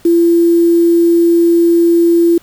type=tone with quantisation; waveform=sine; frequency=340 Hz; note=F4; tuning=46 cents flat; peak=-6 dBFS; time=0.05-2.38 s; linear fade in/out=5 ms; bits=5; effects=pink hiss -46 dBFS RMS until 2.42 s